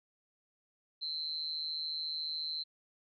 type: tone with amplitude modulation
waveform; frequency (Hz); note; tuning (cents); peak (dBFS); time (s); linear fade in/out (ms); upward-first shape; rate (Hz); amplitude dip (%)
sine; 4097; C8; -37; -31; 1.01-2.64; 20; sine; 154; 90
effects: none